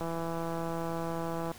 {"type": "click train", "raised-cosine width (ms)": 1, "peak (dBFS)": -22, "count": 251, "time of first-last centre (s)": [0.01, 1.516], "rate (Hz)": 166, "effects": ["pink hiss -50 dBFS RMS until 1.58 s"]}